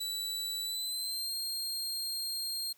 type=tone with pitch glide; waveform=sawtooth; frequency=3951 to 4210 Hz; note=B7 to C8; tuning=0 to +10 cents; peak=-31 dBFS; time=0-2.73 s; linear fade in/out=10 ms; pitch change=+110 cents; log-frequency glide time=0.63-1.34 s; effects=white hiss -65 dBFS RMS until 2.77 s